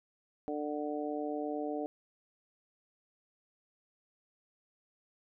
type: harmonic tone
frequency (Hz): 148.7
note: D3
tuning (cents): +22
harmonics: 2 / 3 / 4 / 5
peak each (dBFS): -37 / -39 / -40 / -41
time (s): 0.48-1.86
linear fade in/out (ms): 0
effects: none